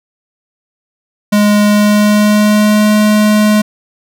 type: tone with pitch glide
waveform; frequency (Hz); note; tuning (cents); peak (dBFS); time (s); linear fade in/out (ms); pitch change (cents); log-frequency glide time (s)
square; 207.7 to 211.6; G#3 to G#3; 0 to +33; -7; 1.32-3.62; 10; +33; 1.66-2.92
effects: none